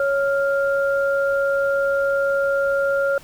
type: tone pair together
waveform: sine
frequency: 554.4 / 1397 Hz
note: C#5 / F6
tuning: 0 / 0 cents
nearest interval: octave + major third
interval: 1600 cents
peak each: -18 / -23 dBFS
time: 0-3.18 s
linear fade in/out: 2 ms
effects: pink hiss -46 dBFS RMS until 3.23 s